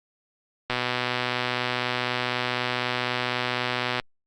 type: click train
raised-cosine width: 0.3 ms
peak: -9 dBFS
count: 410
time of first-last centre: 0.7-3.998 s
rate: 124 Hz
effects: Opus 48 kbps